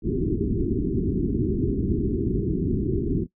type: low-pass noise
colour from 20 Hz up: white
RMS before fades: -24 dBFS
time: 0.02-3.27 s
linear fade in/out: 50 ms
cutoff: 400 Hz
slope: 96 dB/octave
effects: noise-tail reverb RT60 0.1 s tail -18 dB re dry